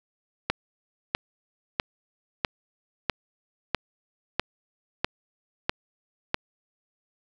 click train, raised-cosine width 0.3 ms, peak -6 dBFS, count 10, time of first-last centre 0.5-6.344 s, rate 1.54 Hz, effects none

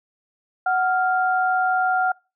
sine tone pair together, 742.8 / 1396.9 Hz, F#5 / F6, +7 / 0 cents, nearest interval major seventh, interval 1093 cents, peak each -19 / -22 dBFS, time 0.66-2.12 s, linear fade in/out 5 ms, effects noise-tail reverb RT60 0.3 s tail -26 dB re dry

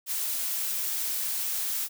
blue noise, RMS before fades -30 dBFS, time 0.06-1.89 s, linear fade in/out 50 ms, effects none

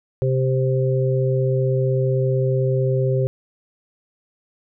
harmonic tone, 130.81 Hz, C3, in tune, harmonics 1 / 3 / 4, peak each -18 / -23 / -24 dBFS, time 0.22-3.27 s, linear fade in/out 0 ms, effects none

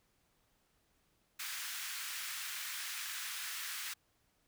pink high-pass noise, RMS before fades -42 dBFS, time 1.39-3.94 s, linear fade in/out 10 ms, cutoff 1400 Hz, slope 24 dB/octave, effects pink hiss -75 dBFS RMS until 4.47 s

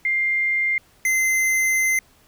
sine / square tone pair in turn, 2100 / 2069 Hz, C7 / C7, +6 / -20 cents, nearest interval unison, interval 26 cents, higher first, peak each -18 dBFS, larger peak neither, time 0.05-0.78 / 1.05-1.99 s, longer second, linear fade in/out 2 ms, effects pink hiss -56 dBFS RMS until 2.27 s

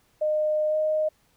sine tone with pitch glide, 612 to 619.1 Hz, D#5 to D#5, -29 to -9 cents, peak -21 dBFS, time 0.21-1.09 s, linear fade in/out 10 ms, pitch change +20 cents, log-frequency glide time 0.68-0.76 s, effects pink hiss -65 dBFS RMS until 1.36 s

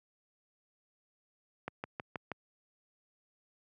click train, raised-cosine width 0.5 ms, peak -22 dBFS, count 5, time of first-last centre 1.68-2.317 s, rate 6.28 Hz, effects high-pass 100 Hz 12 dB/octave

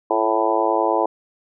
harmonic tone with a mistuned harmonic, 110 Hz, A2, in tune, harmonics 3 / 4 / 5 / 6 / 7 / 8 / 9, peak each -24 / -24 / -24 / -24 / -24 / -24 / -24 dBFS, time 0.1-1.06 s, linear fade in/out 5 ms, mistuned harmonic 3, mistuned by +45 cents, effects none

